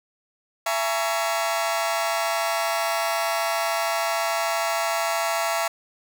sawtooth chord, A# half-diminished seventh, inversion second, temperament just, 671.3 / 839.1 / 932.3 / 1118.8 Hz, E5 / G#5 / A#5 / C#6, +31 / +18 / 0 / +16 cents, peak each -21 / -26 / -27 / -26 dBFS, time 0.66-5.68 s, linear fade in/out 5 ms, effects none

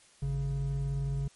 triangle tone pair together, 52.61 / 138.59 Hz, G#1 / C#3, +23 / 0 cents, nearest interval octave + perfect fourth, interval 1677 cents, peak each -33 / -28 dBFS, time 0.22-1.28 s, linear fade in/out 5 ms, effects white hiss -60 dBFS RMS until 1.35 s + MP3 48 kbps

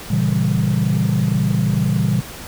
sine chord, A# diminished seventh, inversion none, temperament equal, 116.54 / 138.59 / 164.81 / 196 Hz, A#2 / C#3 / E3 / G3, 0 / 0 / 0 / 0 cents, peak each -19 dBFS, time 0.1-2.21 s, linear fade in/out 10 ms, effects tanh soft clip ceiling -9 dBFS + pink hiss -34 dBFS RMS until 2.47 s

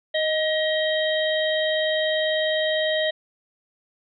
harmonic tone with a mistuned harmonic, 633 Hz, D#5, 30 cents sharp, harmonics 1 / 3 / 5 / 6, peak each -22 / -27 / -29 / -30 dBFS, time 0.14-3.11 s, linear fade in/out 10 ms, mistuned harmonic 1, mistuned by -26 cents, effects none

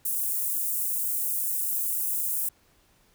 white high-pass noise, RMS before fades -28 dBFS, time 0.05-2.49 s, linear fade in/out 5 ms, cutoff 9100 Hz, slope 24 dB/octave, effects pink hiss -63 dBFS RMS until 3.14 s

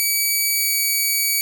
5% pulse tone with pitch glide, 2284 to 2270 Hz, D7 to C#7, -49 to +41 cents, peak -8 dBFS, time 0-1.41 s, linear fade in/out 0 ms, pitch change -10 cents, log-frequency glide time 0.52-0.76 s, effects none

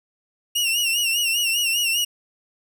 sawtooth tone with vibrato, 2800 Hz, F7, 4 cents sharp, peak -16 dBFS, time 0.55-2.05 s, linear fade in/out 10 ms, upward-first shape sine, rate 5 Hz, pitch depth 78 cents each way, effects none

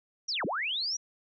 sine linear two-way sweep, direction down then up, 5920 to 138.59 to 5920 Hz, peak -29 dBFS, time 0.28-0.97 s, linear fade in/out 10 ms, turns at 0.45 s, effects none

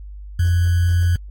sine tone with sample-and-hold, 87.31 Hz, F2, in tune, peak -13 dBFS, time 0.39-1.16 s, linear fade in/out 5 ms, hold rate 1575 Hz, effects added 50 Hz sine -32 dBFS peak until 1.3 s + AAC 64 kbps

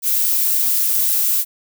violet noise, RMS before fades -17 dBFS, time 0.02-1.45 s, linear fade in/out 50 ms, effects none

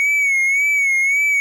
triangle tone with vibrato, 2222 Hz, C#7, 4 cents sharp, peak -12 dBFS, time 0-1.4 s, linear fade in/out 0 ms, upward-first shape sine, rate 1.8 Hz, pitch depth 67 cents each way, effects none

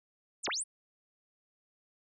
sine linear two-way sweep, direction down then up, 9920 to 233.1 to 9920 Hz, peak -32 dBFS, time 0.43-0.64 s, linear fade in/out 20 ms, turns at 0.48 s, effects none

